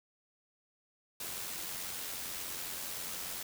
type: noise with amplitude modulation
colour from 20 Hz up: white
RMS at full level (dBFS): -39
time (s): 1.2-3.43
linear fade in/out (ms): 5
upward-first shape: sine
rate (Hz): 90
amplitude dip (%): 35
effects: none